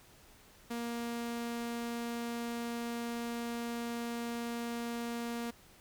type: tone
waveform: sawtooth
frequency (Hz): 235.2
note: A#3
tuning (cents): +16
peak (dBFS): -32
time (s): 0.7-5.51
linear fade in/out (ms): 10
effects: pink hiss -60 dBFS RMS until 5.8 s